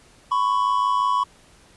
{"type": "tone pair together", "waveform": "triangle", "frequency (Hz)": [1000, 1105.6], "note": ["B5", "C#6"], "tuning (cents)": [21, -5], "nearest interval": "major second", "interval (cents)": 174, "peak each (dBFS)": [-19, -19], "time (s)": [0.31, 1.24], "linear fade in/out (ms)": 10, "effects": ["pink hiss -53 dBFS RMS until 1.76 s", "resampled to 24000 Hz"]}